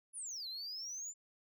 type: exponential two-way sweep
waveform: sine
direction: down then up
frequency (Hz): 10548 to 3978 to 7240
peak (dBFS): -39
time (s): 0.13-1.14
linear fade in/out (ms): 50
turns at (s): 0.48
effects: tanh soft clip ceiling -40 dBFS